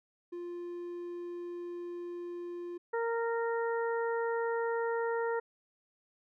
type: tone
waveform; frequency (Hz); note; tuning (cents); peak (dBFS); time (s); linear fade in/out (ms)
triangle; 349.2; F4; 0; -36; 0.32-2.78; 10
type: harmonic tone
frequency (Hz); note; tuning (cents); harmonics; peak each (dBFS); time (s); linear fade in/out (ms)
462.7; A#4; -13; 1 / 2 / 3 / 4; -31 / -37 / -41 / -43; 2.93-5.4; 10
effects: none